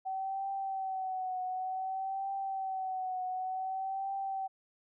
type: tone with vibrato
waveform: sine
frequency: 760 Hz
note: F#5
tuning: 46 cents sharp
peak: -33 dBFS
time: 0.05-4.48 s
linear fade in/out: 20 ms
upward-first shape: triangle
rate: 0.55 Hz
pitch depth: 54 cents each way
effects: none